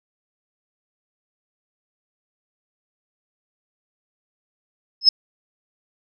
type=tone with exponential growth; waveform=sine; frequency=5180 Hz; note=E8; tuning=31 cents flat; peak=-4 dBFS; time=5.01-5.09 s; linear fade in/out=5 ms; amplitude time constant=16 ms; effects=none